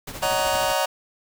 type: noise with tremolo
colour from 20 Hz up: pink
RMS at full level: -33 dBFS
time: 0.07-0.74 s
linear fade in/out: 5 ms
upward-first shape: triangle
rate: 13 Hz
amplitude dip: 65%
type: chord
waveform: sawtooth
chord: D# minor seventh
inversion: third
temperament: just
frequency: 560 / 622.3 / 746.7 / 933.4 Hz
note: C#5 / D#5 / F#5 / A#5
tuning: +18 / 0 / +16 / +2 cents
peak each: -22 dBFS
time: 0.22-0.86 s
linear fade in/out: 10 ms
effects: none